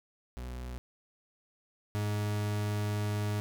40% pulse tone pair in turn, 61.74 / 104.31 Hz, B1 / G#2, 0 / +8 cents, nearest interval major sixth, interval 908 cents, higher second, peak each -37 / -29 dBFS, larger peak second, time 0.37-0.78 / 1.95-3.4 s, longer second, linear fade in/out 0 ms, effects none

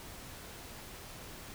silence, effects pink hiss -48 dBFS RMS until 1.54 s

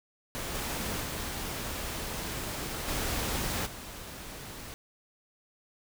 pink noise with level steps, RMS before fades -36 / -34 / -36 / -32 / -43 dBFS, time 0.35-4.74 s, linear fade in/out 0 ms, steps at 0.54 / 1.01 / 2.87 / 3.65 s, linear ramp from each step 20 ms, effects none

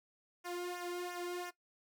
sawtooth tone with flanger, 353.9 Hz, F4, 23 cents sharp, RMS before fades -41 dBFS, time 0.44-1.51 s, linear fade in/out 20 ms, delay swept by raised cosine 0.23 to 1.73 ms, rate 2.9 Hz, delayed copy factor -0.8, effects noise-tail reverb RT60 0.1 s tail -17 dB re dry

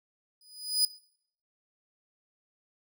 sawtooth tone with exponential growth, 4971 Hz, D#8, 2 cents flat, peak -17 dBFS, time 0.41-0.85 s, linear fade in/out 2 ms, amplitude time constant 95 ms, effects noise-tail reverb RT60 0.6 s tail -20 dB re dry

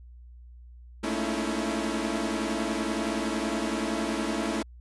sawtooth tone cluster, 215.1 / 225.8 / 279.8 / 318 / 337.6 Hz, A3 / A3 / C#4 / D#4 / E4, -39 / +45 / +16 / +38 / +41 cents, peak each -30 dBFS, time 1.03-4.63 s, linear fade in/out 10 ms, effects added 60 Hz sine -45 dBFS peak until 4.8 s + resampled to 24000 Hz

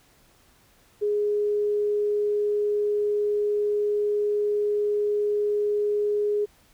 sine tone, 415.3 Hz, G#4, in tune, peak -21 dBFS, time 1.01-6.46 s, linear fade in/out 20 ms, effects pink hiss -59 dBFS RMS until 6.73 s

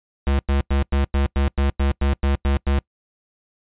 square tone bursts, 69.3 Hz, C#2, in tune, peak -17 dBFS, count 12, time 0.27-2.788 s, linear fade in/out 0 ms, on 120 ms, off 98 ms, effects noise-tail reverb RT60 0.1 s tail -25 dB re dry + resampled to 8000 Hz

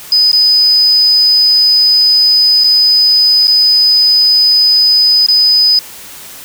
sine tone with dropouts, 5000 Hz, D#8, 8 cents sharp, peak -5 dBFS, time 0.12-5.79 s, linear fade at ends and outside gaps 2 ms, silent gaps 0.316-0.33 / 2.638-2.642 / 3.472-3.479 / 5.264-5.285 s, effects white hiss -31 dBFS RMS until 6.44 s

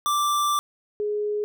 square / sine tone pair in turn, 1174.7 / 417.7 Hz, D6 / G#4, 0 / +10 cents, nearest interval octave + tritone, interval 1790 cents, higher first, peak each -21 / -23 dBFS, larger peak first, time 0.06-0.59 / 1-1.44 s, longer first, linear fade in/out 0 ms, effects none

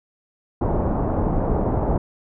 pink low-pass noise, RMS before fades -21 dBFS, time 0.61-1.98 s, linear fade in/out 5 ms, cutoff 890 Hz, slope 24 dB/octave, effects none

